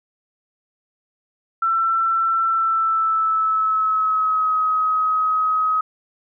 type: tone with pitch glide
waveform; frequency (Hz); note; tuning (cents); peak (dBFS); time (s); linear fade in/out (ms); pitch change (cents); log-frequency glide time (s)
sine; 1341 to 1267.9; E6 to D#6; +29 to +32; -16; 1.62-5.81; 5; -97; 2.45-4.55
effects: none